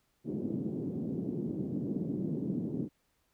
pink band-pass noise, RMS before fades -35 dBFS, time 0.24-2.89 s, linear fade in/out 50 ms, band 160 to 340 Hz, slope 24 dB/octave, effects pink hiss -75 dBFS RMS until 3.33 s

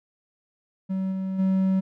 triangle tone with level steps, 190 Hz, F#3, 46 cents sharp, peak -22 / -24 / -17 dBFS, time 0.89-1.81 s, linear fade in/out 20 ms, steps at 1.11 / 1.38 s, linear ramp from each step 20 ms, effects none

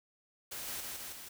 white noise with echo, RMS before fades -42 dBFS, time 0.51-0.81 s, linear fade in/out 10 ms, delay 160 ms, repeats 3, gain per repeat -2 dB, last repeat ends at 1.29 s, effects none

